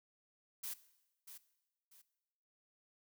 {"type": "noise with echo", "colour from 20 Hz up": "blue", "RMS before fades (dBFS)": -43, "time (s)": [0.63, 0.74], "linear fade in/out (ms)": 10, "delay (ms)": 640, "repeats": 2, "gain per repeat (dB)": -10, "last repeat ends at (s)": 2.02, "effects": ["noise-tail reverb RT60 1.0 s tail -17 dB re dry"]}